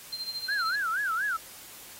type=tone with tremolo; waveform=sine; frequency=4157 Hz; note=C8; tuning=12 cents flat; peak=-30 dBFS; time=0.12-0.76 s; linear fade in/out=10 ms; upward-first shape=sine; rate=13 Hz; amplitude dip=70%
type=tone with vibrato; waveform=sine; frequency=1485 Hz; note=F#6; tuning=6 cents sharp; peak=-26 dBFS; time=0.48-1.37 s; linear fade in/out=10 ms; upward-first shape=sine; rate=4.2 Hz; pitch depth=230 cents each way
effects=white hiss -47 dBFS RMS until 1.99 s + AAC 48 kbps